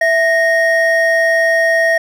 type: tone pair together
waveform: triangle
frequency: 659.3 / 1859.9 Hz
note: E5 / A#6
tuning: 0 / -4 cents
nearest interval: octave + tritone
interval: 1796 cents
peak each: -11 dBFS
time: 0.01-1.98 s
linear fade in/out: 5 ms
effects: none